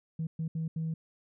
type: tone bursts at uneven times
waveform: sine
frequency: 161.1 Hz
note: E3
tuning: 39 cents flat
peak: -29 dBFS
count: 4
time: 0.19-0.27 / 0.39-0.48 / 0.55-0.68 / 0.76-0.94 s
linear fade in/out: 5 ms
effects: tanh soft clip ceiling -27 dBFS